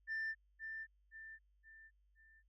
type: tone with echo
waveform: sine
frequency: 1781 Hz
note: A6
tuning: 21 cents sharp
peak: -36 dBFS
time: 0.07-0.35 s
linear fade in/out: 50 ms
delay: 520 ms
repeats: 4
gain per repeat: -7 dB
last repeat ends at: 2.43 s
effects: tanh soft clip ceiling -36 dBFS + added 50 Hz sine -70 dBFS peak until 2.48 s